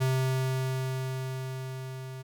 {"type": "tone with level ramp", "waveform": "square", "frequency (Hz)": 130.81, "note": "C3", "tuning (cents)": 0, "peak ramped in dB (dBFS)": [-24, -39], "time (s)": [0, 2.23], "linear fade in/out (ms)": 20, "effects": []}